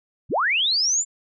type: linear sweep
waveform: sine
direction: up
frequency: 42.6 to 7350 Hz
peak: -18 dBFS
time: 0.29-1.05 s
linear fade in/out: 50 ms
effects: none